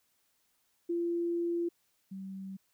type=tone pair in turn; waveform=sine; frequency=342.4 / 192.17 Hz; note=F4 / G3; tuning=-34 / -34 cents; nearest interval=minor seventh; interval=1000 cents; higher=first; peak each=-29 / -39 dBFS; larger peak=first; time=0.89-1.69 / 2.11-2.57 s; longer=first; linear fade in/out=10 ms; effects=white hiss -74 dBFS RMS until 2.73 s